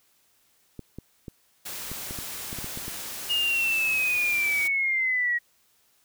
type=clicks; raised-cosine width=3 ms; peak=-24 dBFS; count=11; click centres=0.793 / 0.986 / 1.282 / 1.916 / 2.109 / 2.188 / 2.529 / 2.587 / 2.644 / 2.774 / 2.881 s
type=noise; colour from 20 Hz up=white; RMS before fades=-36 dBFS; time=1.65-4.68 s; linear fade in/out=10 ms
type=linear sweep; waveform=sine; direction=down; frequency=2864 to 1899 Hz; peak=-22 dBFS; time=3.29-5.39 s; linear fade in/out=20 ms
effects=white hiss -65 dBFS RMS until 6.04 s